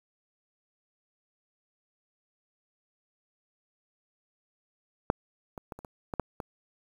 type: clicks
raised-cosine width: 1 ms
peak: -8 / -25 / -24 / -30 / -28 / -19 / -13 / -21 dBFS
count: 8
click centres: 5.101 / 5.578 / 5.722 / 5.79 / 5.848 / 6.138 / 6.197 / 6.402 s
effects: 8-bit